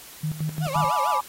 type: tone with tremolo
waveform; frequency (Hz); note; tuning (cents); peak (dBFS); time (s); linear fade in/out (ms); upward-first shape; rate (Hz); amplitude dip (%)
sine; 154.8; D#3; -9; -23; 0.23-0.9; 10; square; 5.7; 75
type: tone with vibrato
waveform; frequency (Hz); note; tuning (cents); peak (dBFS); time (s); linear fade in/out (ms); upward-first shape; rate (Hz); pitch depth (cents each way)
35% pulse; 623; D#5; +2; -27; 0.6-1.21; 50; sine; 6.6; 290
type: chord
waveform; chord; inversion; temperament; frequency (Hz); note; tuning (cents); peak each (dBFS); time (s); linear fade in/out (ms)
sine; G# diminished; none; equal with one note detuned; 849.5 / 987.8 / 1174.7; G#5 / B5 / D6; +39 / 0 / 0; -25; 0.74-1.21; 10
effects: white hiss -44 dBFS RMS until 1.28 s + AAC 48 kbps